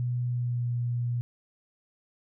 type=tone with pitch glide; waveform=sine; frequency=122.7 to 120.59 Hz; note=B2 to B2; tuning=-11 to -41 cents; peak=-26 dBFS; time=0-1.21 s; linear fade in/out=0 ms; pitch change=-30 cents; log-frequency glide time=0.25-0.7 s; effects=none